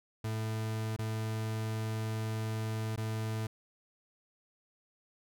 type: tone with dropouts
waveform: 40% pulse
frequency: 110 Hz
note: A2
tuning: in tune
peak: -32 dBFS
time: 0.24-3.47 s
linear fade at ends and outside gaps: 5 ms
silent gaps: 0.964-0.988 / 2.961-2.976 s
effects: none